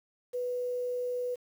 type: tone with quantisation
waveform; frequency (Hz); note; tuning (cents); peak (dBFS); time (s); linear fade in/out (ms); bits
sine; 493.9; B4; 0; -30; 0.33-1.36; 20; 9
effects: none